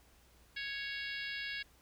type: harmonic tone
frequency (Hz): 554.4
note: C#5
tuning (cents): 0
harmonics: 3 / 4 / 5 / 6 / 7 / 8 / 9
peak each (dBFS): -42 / -44 / -46 / -48 / -49 / -50 / -51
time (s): 0.56-1.63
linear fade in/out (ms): 10
effects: added 60 Hz sine -66 dBFS peak until 1.81 s + pink hiss -66 dBFS RMS until 1.81 s